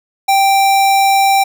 square tone, 784 Hz, G5, in tune, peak -9 dBFS, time 0.28-1.44 s, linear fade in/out 10 ms, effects none

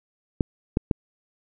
clicks, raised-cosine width 3 ms, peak -7 dBFS, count 3, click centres 0.408 / 0.771 / 0.912 s, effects none

